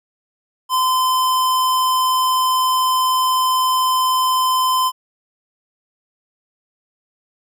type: tone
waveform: square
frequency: 1027 Hz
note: C6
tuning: 33 cents flat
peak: -15 dBFS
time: 0.69-4.92 s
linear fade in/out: 50 ms
effects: none